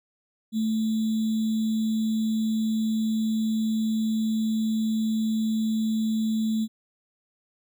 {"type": "tone with sample-and-hold", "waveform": "sine", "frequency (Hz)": 220, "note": "A3", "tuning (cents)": 0, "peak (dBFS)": -22, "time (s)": [0.52, 6.68], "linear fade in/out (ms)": 50, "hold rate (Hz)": 3675, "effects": []}